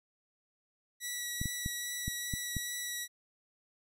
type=tone with vibrato; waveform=10% pulse; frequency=1942 Hz; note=B6; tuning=30 cents flat; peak=-27 dBFS; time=1-3.08 s; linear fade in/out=50 ms; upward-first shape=sine; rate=2.4 Hz; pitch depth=11 cents each way
type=clicks; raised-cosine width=5 ms; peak=-23 dBFS; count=6; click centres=1.415 / 1.457 / 1.661 / 2.08 / 2.338 / 2.567 s
effects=none